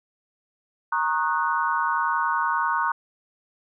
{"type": "chord", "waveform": "sine", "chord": "D# minor seventh", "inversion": "second", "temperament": "equal with one note detuned", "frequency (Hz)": [932.3, 1094.1, 1244.5, 1480], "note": ["A#5", "C#6", "D#6", "F#6"], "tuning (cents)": [0, -23, 0, 0], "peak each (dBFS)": [-25, -26, -29, -27], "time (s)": [0.92, 2.92], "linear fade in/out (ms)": 5, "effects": []}